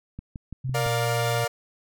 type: click train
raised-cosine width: 5 ms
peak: -23 dBFS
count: 5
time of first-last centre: 0.19-0.863 s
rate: 5.94 Hz
type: tone with pitch glide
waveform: sine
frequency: 130 to 119.9 Hz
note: C3 to A#2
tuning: -11 to +49 cents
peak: -26 dBFS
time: 0.64-1.45 s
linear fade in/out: 10 ms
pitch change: -140 cents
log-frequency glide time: 0.8-0.87 s
type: chord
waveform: sawtooth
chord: Bb major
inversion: none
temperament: equal with one note detuned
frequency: 466.2 / 587.3 / 705.3 Hz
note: Bb4 / D5 / F5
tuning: 0 / 0 / +17 cents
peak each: -25 dBFS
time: 0.74-1.48 s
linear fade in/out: 10 ms
effects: none